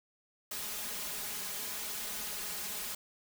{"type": "noise with comb filter", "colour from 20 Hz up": "white", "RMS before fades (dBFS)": -39, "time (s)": [0.51, 2.95], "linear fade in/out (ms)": 5, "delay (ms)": 4.8, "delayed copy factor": 0.8, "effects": []}